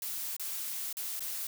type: noise with dropouts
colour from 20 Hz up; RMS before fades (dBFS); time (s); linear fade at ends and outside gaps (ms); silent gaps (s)
blue; -37; 0.02-1.47; 2; 0.366-0.396 / 0.928-0.969 / 1.195-1.205
effects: none